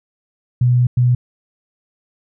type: tone bursts at uneven times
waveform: sine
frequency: 123.47 Hz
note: B2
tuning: in tune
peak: -10 dBFS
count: 2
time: 0.61-0.87 / 0.97-1.15 s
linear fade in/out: 5 ms
effects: none